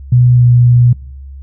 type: tone with pitch glide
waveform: sine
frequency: 123.5 to 121.87 Hz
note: B2 to B2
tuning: 0 to -23 cents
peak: -4 dBFS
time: 0.12-0.93 s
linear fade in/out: 5 ms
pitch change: -23 cents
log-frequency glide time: 0.34-0.45 s
effects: noise-tail reverb RT60 0.7 s tail -25 dB re dry + added 68 Hz sine -27 dBFS peak until 1.42 s